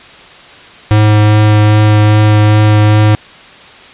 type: tone with vibrato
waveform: square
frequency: 106.1 Hz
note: G#2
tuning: 38 cents sharp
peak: -5 dBFS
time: 0.91-3.15 s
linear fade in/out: 0 ms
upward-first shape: triangle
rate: 2.5 Hz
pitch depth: 10 cents each way
effects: white hiss -35 dBFS RMS until 3.93 s + resampled to 8000 Hz